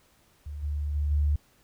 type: tone with level steps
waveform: sine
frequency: 73.42 Hz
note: D2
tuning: in tune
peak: -34 / -27 / -24 / -21 dBFS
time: 0.46-1.36 s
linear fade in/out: 5 ms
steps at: 0.62 / 0.94 / 1.1 s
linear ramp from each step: 20 ms
effects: pink hiss -63 dBFS RMS until 1.63 s